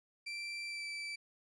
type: tone with pitch glide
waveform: 30% pulse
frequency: 2349 to 2323 Hz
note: D7 to D7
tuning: 0 to -20 cents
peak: -37 dBFS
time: 0.26-1.16 s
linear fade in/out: 10 ms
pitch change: -20 cents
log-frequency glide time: 0.66-0.85 s
effects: resampled to 22050 Hz